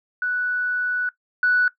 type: tone pair in turn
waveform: sine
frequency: 1480 / 1480 Hz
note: F#6 / F#6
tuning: 0 / 0 cents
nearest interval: unison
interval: 0 cents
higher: neither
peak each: -20 / -14 dBFS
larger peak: second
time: 0.22-1.09 / 1.43-1.68 s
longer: first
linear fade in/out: 2 ms
effects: noise-tail reverb RT60 0.1 s tail -18 dB re dry + tanh soft clip ceiling -10 dBFS